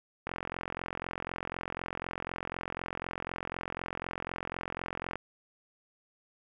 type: click train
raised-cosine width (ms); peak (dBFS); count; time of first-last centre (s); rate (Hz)
0.5; -20; 216; 0.27-5.156; 44
effects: none